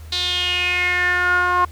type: tone with band-pass filter sweep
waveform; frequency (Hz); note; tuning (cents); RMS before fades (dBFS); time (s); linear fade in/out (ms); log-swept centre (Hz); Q
sawtooth; 358.3; F4; +44; -19; 0.12-1.65; 5; 4000 to 1100; 6.3
effects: added 79 Hz sine -34 dBFS peak until 1.71 s + pink hiss -48 dBFS RMS until 1.71 s